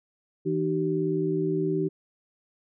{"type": "tone cluster", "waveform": "sine", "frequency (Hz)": [162.4, 303.4, 382.5], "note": ["E3", "D#4", "G4"], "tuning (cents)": [-26, -44, -42], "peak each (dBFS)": [-29, -29, -26], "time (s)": [0.45, 1.89], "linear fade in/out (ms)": 20, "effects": []}